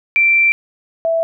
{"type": "tone pair in turn", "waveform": "sine", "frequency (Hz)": [2349, 659.2], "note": ["D7", "E5"], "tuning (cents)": [0, 0], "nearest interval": "octave + minor seventh", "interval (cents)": 2200, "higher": "first", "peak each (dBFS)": [-9, -13], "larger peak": "first", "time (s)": [[0.16, 0.52], [1.05, 1.23]], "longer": "first", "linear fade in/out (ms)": 0, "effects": []}